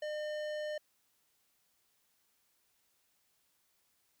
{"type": "tone with tanh clipping", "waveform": "sine", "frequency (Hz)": 605, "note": "D#5", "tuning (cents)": -49, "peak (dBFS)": -38, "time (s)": [0.02, 0.78], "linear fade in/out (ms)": 5, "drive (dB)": 16, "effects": ["white hiss -75 dBFS RMS until 4.2 s"]}